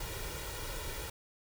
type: noise with comb filter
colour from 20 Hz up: pink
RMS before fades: -40 dBFS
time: 0-1.1 s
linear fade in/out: 5 ms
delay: 2.1 ms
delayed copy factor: +0.65
effects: none